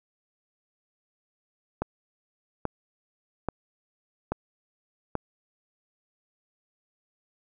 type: click train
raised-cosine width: 1 ms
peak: -13 dBFS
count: 5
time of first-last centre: 1.82-5.153 s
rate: 1.2 Hz
effects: none